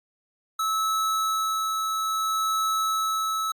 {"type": "tone with tremolo", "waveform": "square", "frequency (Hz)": 1300, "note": "E6", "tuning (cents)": -24, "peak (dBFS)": -23, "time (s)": [0.59, 3.52], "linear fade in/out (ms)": 5, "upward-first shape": "sine", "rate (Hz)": 0.6, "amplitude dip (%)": 25, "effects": ["AAC 64 kbps"]}